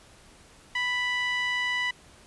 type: tone with band-pass filter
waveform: sawtooth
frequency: 987.8 Hz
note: B5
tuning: in tune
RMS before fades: -28 dBFS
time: 0.75-1.91 s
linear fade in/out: 5 ms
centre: 2300 Hz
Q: 5.1
effects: pink hiss -54 dBFS RMS until 2.26 s + resampled to 24000 Hz